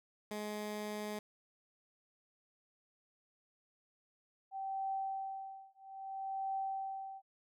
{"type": "tone", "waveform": "15% pulse", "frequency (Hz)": 210.4, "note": "G#3", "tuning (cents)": 23, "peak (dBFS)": -33, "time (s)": [0.31, 1.19], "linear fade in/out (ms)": 2}
{"type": "tone with tremolo", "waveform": "sine", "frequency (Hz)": 775, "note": "G5", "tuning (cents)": -20, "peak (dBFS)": -34, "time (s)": [4.51, 7.22], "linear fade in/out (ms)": 50, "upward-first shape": "triangle", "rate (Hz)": 0.61, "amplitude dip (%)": 100}
{"effects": []}